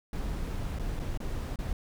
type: noise with dropouts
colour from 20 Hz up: brown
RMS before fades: -33 dBFS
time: 0.13-1.73 s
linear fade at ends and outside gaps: 2 ms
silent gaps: 0.788-0.795 / 0.993-0.997 / 1.175-1.202 / 1.559-1.588 s
effects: none